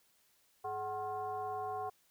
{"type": "tone with frequency modulation", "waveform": "sine", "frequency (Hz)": 747, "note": "F#5", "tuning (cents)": 16, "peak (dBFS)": -36, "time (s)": [0.64, 1.9], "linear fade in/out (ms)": 10, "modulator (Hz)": 323, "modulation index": 0.96, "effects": ["white hiss -71 dBFS RMS until 2.1 s"]}